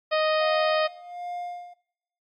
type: harmonic tone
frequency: 622 Hz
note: D#5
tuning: 1 cent flat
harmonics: 1 / 2 / 3 / 4 / 5 / 6 / 7 / 8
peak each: -22 / -28 / -32 / -34 / -36 / -38 / -39 / -40 dBFS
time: 0.11-0.88 s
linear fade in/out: 20 ms
type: tone with tremolo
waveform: triangle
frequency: 707 Hz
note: F5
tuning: 21 cents sharp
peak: -28 dBFS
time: 0.4-1.74 s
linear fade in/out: 10 ms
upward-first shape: sine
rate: 1.3 Hz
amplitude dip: 80%
effects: noise-tail reverb RT60 0.7 s tail -21 dB re dry + AAC 64 kbps